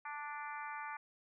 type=harmonic tone; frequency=293.7 Hz; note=D4; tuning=in tune; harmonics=3 / 4 / 5 / 6 / 7 / 8; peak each=-45 / -47 / -49 / -51 / -52 / -53 dBFS; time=0.05-0.97 s; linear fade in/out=5 ms; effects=none